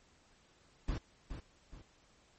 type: noise with echo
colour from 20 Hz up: brown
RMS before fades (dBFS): -35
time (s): 0.88-0.98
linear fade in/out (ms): 5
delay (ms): 420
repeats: 2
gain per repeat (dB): -8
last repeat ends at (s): 1.82
effects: pink hiss -67 dBFS RMS until 2.38 s + MP3 32 kbps